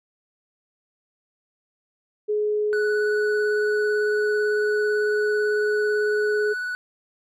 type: tone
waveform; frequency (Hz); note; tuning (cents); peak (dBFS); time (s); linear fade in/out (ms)
sine; 421.2; G#4; +24; -20; 2.28-6.54; 20
type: tone with vibrato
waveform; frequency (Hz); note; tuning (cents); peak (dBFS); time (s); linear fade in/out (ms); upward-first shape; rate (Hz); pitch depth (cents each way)
triangle; 1480; F#6; 0; -24; 2.73-6.75; 0; sine; 18; 18
effects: none